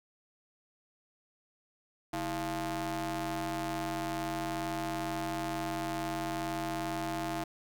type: ring-modulated tone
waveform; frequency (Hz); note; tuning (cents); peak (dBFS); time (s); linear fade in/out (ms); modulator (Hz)
sawtooth; 182.7; F#3; -22; -26; 2.13-7.44; 5; 507
effects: 11-bit